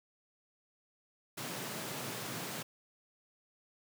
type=high-pass noise; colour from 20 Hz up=pink; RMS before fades=-41 dBFS; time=1.37-2.63 s; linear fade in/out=10 ms; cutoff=110 Hz; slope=96 dB/octave; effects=none